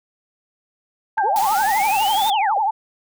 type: tone with vibrato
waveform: sine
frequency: 831 Hz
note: G#5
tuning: 1 cent sharp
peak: -16 dBFS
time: 1.17-2.71 s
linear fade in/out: 10 ms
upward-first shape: triangle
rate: 12 Hz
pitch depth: 160 cents each way
type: tone with exponential decay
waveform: sine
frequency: 1585 Hz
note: G6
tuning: 19 cents sharp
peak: -20 dBFS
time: 1.18-1.41 s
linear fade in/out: 0 ms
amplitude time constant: 48 ms
type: linear two-way sweep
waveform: sine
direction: up then down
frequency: 346.1 to 3682 to 375.6 Hz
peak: -24 dBFS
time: 1.23-2.59 s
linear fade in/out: 20 ms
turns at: 2.29 s
type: noise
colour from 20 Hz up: white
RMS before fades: -29 dBFS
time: 1.36-2.3 s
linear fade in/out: 0 ms
effects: none